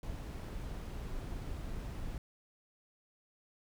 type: noise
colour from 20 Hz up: brown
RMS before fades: -41 dBFS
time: 0.03-2.18 s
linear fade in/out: 2 ms
effects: none